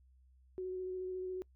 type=tone with vibrato; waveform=sine; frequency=370 Hz; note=F#4; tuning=in tune; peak=-37 dBFS; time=0.58-1.42 s; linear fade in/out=0 ms; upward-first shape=square; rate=14 Hz; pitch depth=11 cents each way; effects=noise-tail reverb RT60 0.1 s tail -24 dB re dry + added 64 Hz sine -62 dBFS peak until 1.55 s